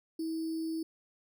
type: tone with sample-and-hold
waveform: sine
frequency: 322.8 Hz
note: E4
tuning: 36 cents flat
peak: -32 dBFS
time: 0.19-0.83 s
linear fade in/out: 5 ms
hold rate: 4900 Hz
effects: none